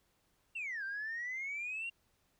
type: exponential two-way sweep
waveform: sine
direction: down then up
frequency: 2794 to 1555 to 2794 Hz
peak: -36 dBFS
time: 0.55-1.9 s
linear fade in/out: 10 ms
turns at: 0.84 s
effects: tanh soft clip ceiling -34 dBFS + pink hiss -75 dBFS RMS until 2.39 s